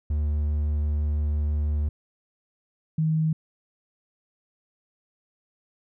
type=tone pair in turn; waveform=triangle / sine; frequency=74.5 / 157.86 Hz; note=D2 / D#3; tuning=+25 / +25 cents; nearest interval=octave + minor second; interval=1300 cents; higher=second; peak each=-20 dBFS; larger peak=neither; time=0.1-1.89 / 2.98-3.33 s; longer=first; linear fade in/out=5 ms; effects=none